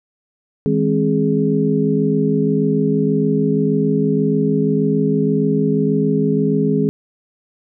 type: tone cluster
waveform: sine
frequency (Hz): 158.8 / 205.2 / 267 / 417.6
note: D#3 / G#3 / C4 / G#4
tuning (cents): +36 / -21 / +35 / +10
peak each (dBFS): -19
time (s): 0.66-6.89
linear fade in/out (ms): 0
effects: none